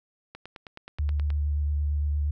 click train, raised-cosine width 0.3 ms, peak -25 dBFS, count 10, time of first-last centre 0.35-1.303 s, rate 9.44 Hz
sine tone with vibrato, 73.42 Hz, D2, in tune, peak -23 dBFS, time 0.99-2.31 s, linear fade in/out 5 ms, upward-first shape triangle, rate 8.7 Hz, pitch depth 22 cents each way
effects none

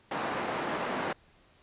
white band-pass noise, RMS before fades -33 dBFS, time 0.11-1.13 s, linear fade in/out 5 ms, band 190 to 1200 Hz, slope 12 dB/octave, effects pink hiss -62 dBFS RMS until 1.62 s + resampled to 8000 Hz

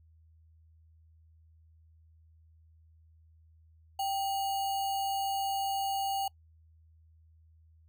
sine tone with sample-and-hold, 784 Hz, G5, in tune, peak -29 dBFS, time 3.99-6.28 s, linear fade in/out 5 ms, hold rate 3675 Hz, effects noise-tail reverb RT60 0.1 s tail -25 dB re dry + added 80 Hz sine -58 dBFS peak until 7.88 s

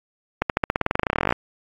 accelerating click train, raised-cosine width 0.5 ms, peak -4 dBFS, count 24, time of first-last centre 0.42-1.324 s, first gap 78 ms, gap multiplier 0.93, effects AAC 48 kbps

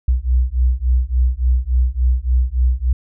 sine beating tone pair, 60.7 / 64.2 Hz, B1 / C2, -29 / -32 cents, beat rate 3.5 Hz, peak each -16 dBFS, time 0.08-2.93 s, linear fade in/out 5 ms, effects none

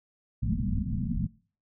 white low-pass noise, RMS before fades -29 dBFS, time 0.42-1.27 s, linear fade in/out 10 ms, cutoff 240 Hz, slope 96 dB/octave, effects noise-tail reverb RT60 0.4 s tail -21 dB re dry

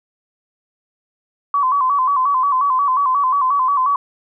sine tone with vibrato, 1081 Hz, C#6, 44 cents flat, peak -13 dBFS, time 1.54-3.96 s, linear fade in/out 2 ms, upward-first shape square, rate 5.6 Hz, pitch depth 87 cents each way, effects none

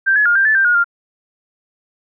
sine tone with pitch steps, 1573 / 1697 / 1417 / 1584 / 1745 / 1574 / 1440 / 1397 Hz, G6 / G#6 / F6 / G6 / A6 / G6 / F#6 / F6, +6 / +37 / +25 / +18 / -15 / +7 / -47 / 0 cents, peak -10 dBFS, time 0.06-0.844 s, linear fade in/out 20 ms, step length 98 ms, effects none

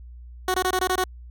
15% pulse tone bursts, 370 Hz, F#4, in tune, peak -14 dBFS, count 7, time 0.48-1.039 s, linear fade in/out 2 ms, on 61 ms, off 22 ms, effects added 60 Hz sine -39 dBFS peak until 1.3 s

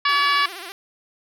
harmonic tone, 570 Hz, C#5, 48 cents sharp, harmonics 2 / 3 / 4 / 5 / 6 / 7 / 8 / 9, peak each -19 / -23 / -25 / -27 / -29 / -30 / -31 / -32 dBFS, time 0.05-0.46 s, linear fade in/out 5 ms
5% pulse tone with vibrato, 367 Hz, F#4, 14 cents flat, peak -22 dBFS, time 0.09-0.72 s, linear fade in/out 0 ms, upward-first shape sine, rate 15 Hz, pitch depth 150 cents each way
effects none

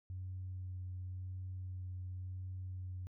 sine tone with vibrato, 92.1 Hz, F#2, 7 cents flat, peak -40 dBFS, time 0.1-3.07 s, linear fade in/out 0 ms, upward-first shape sine, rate 0.93 Hz, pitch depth 12 cents each way, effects tanh soft clip ceiling -36 dBFS

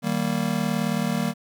square chord, Eb major, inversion none, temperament just, 155.56 / 194.45 / 233.3 Hz, Eb3 / G3 / Bb3, 0 / -14 / +2 cents, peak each -29 / -27 / -27 dBFS, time 0.02-1.34 s, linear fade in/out 50 ms, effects 10-bit

